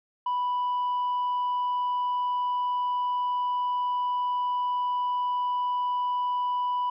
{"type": "tone with tanh clipping", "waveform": "sine", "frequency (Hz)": 987.8, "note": "B5", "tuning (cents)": 0, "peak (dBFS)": -25, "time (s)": [0.26, 6.9], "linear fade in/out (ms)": 5, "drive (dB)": 1, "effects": []}